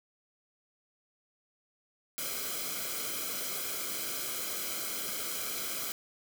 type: noise with comb filter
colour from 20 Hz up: white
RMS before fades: -36 dBFS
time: 2.18-5.92 s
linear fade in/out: 0 ms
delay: 1.1 ms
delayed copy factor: -0.75
effects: none